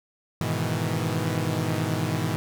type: chord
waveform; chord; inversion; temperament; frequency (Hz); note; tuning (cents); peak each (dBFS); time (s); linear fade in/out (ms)
sawtooth; E major seventh; first; equal; 103.83 / 123.47 / 155.56 / 164.81; G#2 / B2 / D#3 / E3; 0 / 0 / 0 / 0; -26; 0.41-2.36; 0
effects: none